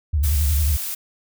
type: tone with vibrato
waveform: sine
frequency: 73.42 Hz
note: D2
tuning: in tune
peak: -16 dBFS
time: 0.13-0.77 s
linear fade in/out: 10 ms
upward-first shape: square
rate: 11 Hz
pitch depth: 120 cents each way
type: noise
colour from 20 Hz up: blue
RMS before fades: -28 dBFS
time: 0.23-0.95 s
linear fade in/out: 10 ms
effects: none